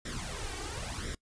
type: noise with flanger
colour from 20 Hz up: pink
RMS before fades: -38 dBFS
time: 0.05-1.15 s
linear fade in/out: 5 ms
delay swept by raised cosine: 0.54 to 2.64 ms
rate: 0.96 Hz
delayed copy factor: +0.75
effects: noise-tail reverb RT60 0.1 s tail -23 dB re dry + resampled to 22050 Hz